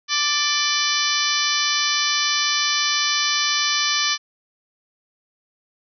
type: harmonic tone with a mistuned harmonic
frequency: 587.3 Hz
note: D5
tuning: in tune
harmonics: 2 / 3 / 4 / 5 / 6 / 7 / 8 / 9 / 10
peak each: -27 / -27 / -27 / -27 / -27 / -27 / -27 / -27 / -27 dBFS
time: 0.08-4.18 s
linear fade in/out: 50 ms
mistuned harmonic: 5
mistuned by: +33 cents
effects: none